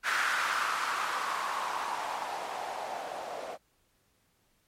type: noise with low-pass filter sweep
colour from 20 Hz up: violet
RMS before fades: -33 dBFS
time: 0.03-3.58 s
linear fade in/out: 50 ms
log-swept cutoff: 1500 to 610 Hz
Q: 3.5
effects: pink hiss -71 dBFS RMS until 4.67 s + MP3 64 kbps